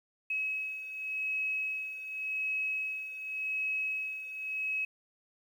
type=beating tone pair; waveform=sine; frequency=2562 / 2562.88 Hz; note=E7 / E7; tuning=-50 / -49 cents; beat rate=0.88 Hz; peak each=-39 / -33 dBFS; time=0.3-4.85 s; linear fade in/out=5 ms; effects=10-bit